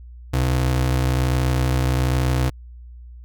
square ring-modulated tone, 98 Hz, G2, in tune, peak -15 dBFS, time 0.33-2.5 s, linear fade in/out 10 ms, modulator 30.6 Hz, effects added 60 Hz sine -37 dBFS peak until 3.24 s

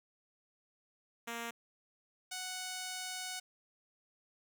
5% pulse tone pair in turn, 233.1 / 740 Hz, A#3 / F#5, 0 / 0 cents, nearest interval octave + minor sixth, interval 2000 cents, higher second, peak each -28 dBFS, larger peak neither, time 1.27-1.51 / 2.31-3.4 s, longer second, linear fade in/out 10 ms, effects none

